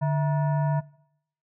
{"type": "tone with frequency modulation", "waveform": "sine", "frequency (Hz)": 147.7, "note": "D3", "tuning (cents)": 10, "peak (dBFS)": -21, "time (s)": [0.01, 0.81], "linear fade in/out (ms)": 20, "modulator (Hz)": 803, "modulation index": 0.65, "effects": ["noise-tail reverb RT60 0.7 s tail -21 dB re dry"]}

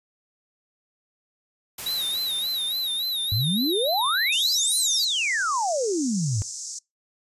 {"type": "noise with exponential decay", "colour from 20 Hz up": "white", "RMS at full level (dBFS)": -34, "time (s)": [1.78, 5.51], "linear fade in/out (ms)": 5, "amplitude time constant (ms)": 810}
{"type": "tone with vibrato", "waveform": "square", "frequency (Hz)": 3825, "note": "A#7", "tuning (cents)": 44, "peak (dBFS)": -25, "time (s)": [1.86, 5.05], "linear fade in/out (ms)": 5, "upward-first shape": "sine", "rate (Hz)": 3.5, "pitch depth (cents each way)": 110}
{"type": "exponential two-way sweep", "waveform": "sine", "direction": "up then down", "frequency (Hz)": [95.7, 10000, 95.7], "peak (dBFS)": -22, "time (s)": [3.32, 6.42], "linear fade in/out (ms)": 0, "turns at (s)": 4.74}
{"type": "band-pass noise", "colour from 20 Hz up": "pink", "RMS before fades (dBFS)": -35, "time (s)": [4.32, 6.79], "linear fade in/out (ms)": 5, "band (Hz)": [5600, 7700], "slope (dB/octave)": 48}
{"effects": ["noise-tail reverb RT60 0.2 s tail -25 dB re dry", "resampled to 32000 Hz"]}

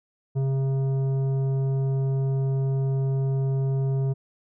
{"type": "tone with tanh clipping", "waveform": "sine", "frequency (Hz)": 134.9, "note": "C#3", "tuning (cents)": -47, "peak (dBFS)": -23, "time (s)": [0.35, 4.14], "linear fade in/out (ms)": 20, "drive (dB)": 10, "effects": []}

